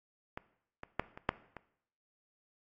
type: clicks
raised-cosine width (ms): 0.5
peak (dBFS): -24 / -27 / -14 / -30 / -12 / -29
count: 6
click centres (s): 0.375 / 0.834 / 0.996 / 1.175 / 1.291 / 1.567
effects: noise-tail reverb RT60 0.7 s tail -18 dB re dry + AAC 32 kbps